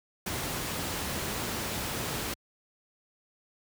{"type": "noise", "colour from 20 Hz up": "pink", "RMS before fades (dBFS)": -33, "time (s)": [0.26, 2.34], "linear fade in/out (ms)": 5, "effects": ["high-pass 60 Hz 12 dB/octave"]}